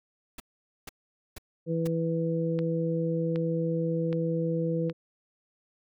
pink noise bursts, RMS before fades -40 dBFS, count 4, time 0.38-1.874 s, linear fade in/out 5 ms, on 21 ms, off 470 ms
harmonic tone, 164.81 Hz, E3, in tune, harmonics 1 / 2 / 3, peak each -28 / -33 / -30 dBFS, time 1.66-4.93 s, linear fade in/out 50 ms
click train, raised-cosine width 0.3 ms, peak -24 dBFS, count 4, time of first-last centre 2.59-4.898 s, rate 1.3 Hz
effects none

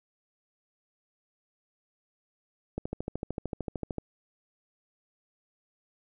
click train, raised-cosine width 2 ms, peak -19 dBFS, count 17, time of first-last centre 2.78-3.983 s, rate 13.3 Hz, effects none

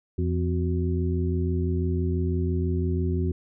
harmonic tone with a mistuned harmonic, 86 Hz, F2, 26 cents flat, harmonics 1 / 2 / 3 / 4, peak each -24 / -30 / -32 / -31 dBFS, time 0.18-3.32 s, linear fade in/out 5 ms, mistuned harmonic 4, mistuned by +110 cents, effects none

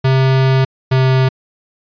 square tone pair in turn, 132.4 / 131.03 Hz, C3 / C3, +21 / +3 cents, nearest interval unison, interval 18 cents, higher first, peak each -10 dBFS, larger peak neither, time 0.04-0.65 / 0.91-1.29 s, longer first, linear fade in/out 10 ms, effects resampled to 11025 Hz

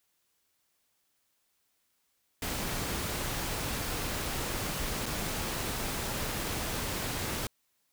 pink noise with dropouts, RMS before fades -34 dBFS, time 2.42-7.47 s, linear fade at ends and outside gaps 2 ms, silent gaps 5.058-5.062 s, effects white hiss -75 dBFS RMS until 7.92 s

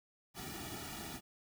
pink noise with comb filter, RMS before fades -45 dBFS, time 0.34-1.21 s, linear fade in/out 50 ms, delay 1.9 ms, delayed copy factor -1, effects none

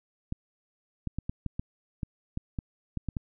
clicks, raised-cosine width 5 ms, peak -19 dBFS, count 12, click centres 0.324 / 1.073 / 1.186 / 1.295 / 1.463 / 1.595 / 2.032 / 2.374 / 2.588 / 2.973 / 3.087 / 3.168 s, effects none

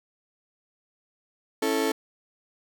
35% pulse chord, A major, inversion first, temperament just, 275 / 330 / 440 Hz, C#4 / E4 / A4, -14 / +2 / 0 cents, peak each -27 / -28 / -24 dBFS, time 1.62-1.92 s, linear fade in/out 5 ms, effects none

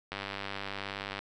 click train, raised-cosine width 0.3 ms, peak -20 dBFS, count 107, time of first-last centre 0.12-1.191 s, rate 99 Hz, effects none

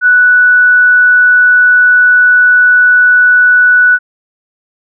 sine tone, 1480 Hz, F#6, in tune, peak -3 dBFS, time 0.01-3.99 s, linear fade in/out 50 ms, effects none

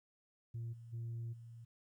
sine tone with level steps, 116.1 Hz, A#2, 7 cents flat, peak -38 / -50 / -38 / -50 dBFS, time 0.54-1.65 s, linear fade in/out 10 ms, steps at 0.72 / 0.92 / 1.32 s, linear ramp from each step 20 ms, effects tanh soft clip ceiling -38 dBFS + 13-bit

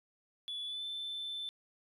sine tone with pitch glide, 3435 to 3532 Hz, A7 to A7, -42 to +6 cents, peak -36 dBFS, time 0.48-1.49 s, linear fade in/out 0 ms, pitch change +48 cents, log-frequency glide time 0.64-0.84 s, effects tanh soft clip ceiling -35 dBFS

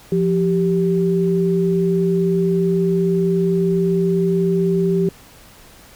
sine tone pair together, 173.73 / 390 Hz, F3 / G4, -9 / -9 cents, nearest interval octave + major second, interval 1400 cents, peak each -17 dBFS, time 0.12-5.09 s, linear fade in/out 2 ms, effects pink hiss -45 dBFS RMS until 5.95 s

